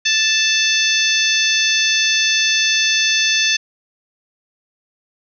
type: harmonic tone with a mistuned harmonic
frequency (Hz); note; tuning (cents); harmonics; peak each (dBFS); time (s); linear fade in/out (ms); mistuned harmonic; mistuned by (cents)
880; A5; 0; 2 / 3 / 4 / 5 / 6 / 7; -21 / -19 / -19 / -23 / -23 / -21; 0.05-3.57; 10; 5; +19
effects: none